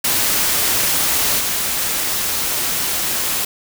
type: noise with level steps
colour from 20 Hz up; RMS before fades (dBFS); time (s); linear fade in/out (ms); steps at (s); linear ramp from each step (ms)
white; -17 / -20; 0.04-3.45; 5; 1.38; 20
effects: none